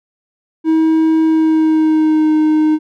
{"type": "tone with pitch glide", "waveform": "triangle", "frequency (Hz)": [319.6, 309.1], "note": ["D#4", "D#4"], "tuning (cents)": [47, -11], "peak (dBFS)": -7, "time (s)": [0.64, 2.79], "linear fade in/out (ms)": 50, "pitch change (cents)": -58, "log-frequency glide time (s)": [1.24, 2.34], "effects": []}